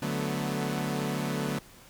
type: chord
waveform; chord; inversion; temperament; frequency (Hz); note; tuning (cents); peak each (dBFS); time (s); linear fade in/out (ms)
sawtooth; B minor seventh; first; equal with one note detuned; 146.83 / 185 / 219 / 246.9; D3 / F#3 / A3 / B3; 0 / 0 / -8 / 0; -29 / -31 / -31 / -31; 0.02-1.59; 5
effects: pink hiss -53 dBFS RMS until 1.89 s